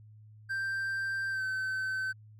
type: tone with pitch glide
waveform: triangle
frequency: 1572 to 1532.6 Hz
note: G6 to G6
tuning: +4 to -40 cents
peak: -29 dBFS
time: 0.49-2.13 s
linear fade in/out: 20 ms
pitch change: -44 cents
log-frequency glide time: 1.3-1.43 s
effects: added 107 Hz sine -51 dBFS peak until 2.39 s